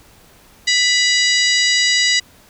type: harmonic tone with a mistuned harmonic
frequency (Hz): 970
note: B5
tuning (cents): -31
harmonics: 2 / 3 / 4 / 5 / 6 / 7 / 8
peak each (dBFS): -17 / -21 / -19 / -18 / -26 / -25 / -27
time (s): 0.67-2.2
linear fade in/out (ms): 10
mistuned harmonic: 2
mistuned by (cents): +40
effects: pink hiss -48 dBFS RMS until 2.49 s